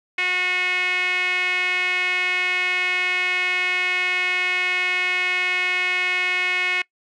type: tone with band-pass filter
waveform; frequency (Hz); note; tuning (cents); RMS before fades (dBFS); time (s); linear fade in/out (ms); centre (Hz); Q
sawtooth; 363.7; F#4; -30; -22; 0.18-6.82; 5; 2300; 6.9
effects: noise-tail reverb RT60 0.1 s tail -22 dB re dry + resampled to 22050 Hz